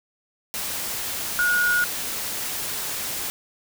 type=tone in noise; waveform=sine; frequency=1446 Hz; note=F#6; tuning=40 cents flat; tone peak=-18 dBFS; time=1.39-1.84 s; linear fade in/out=0 ms; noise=white; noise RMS=-29 dBFS; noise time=0.54-3.3 s; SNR=+8 dB; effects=none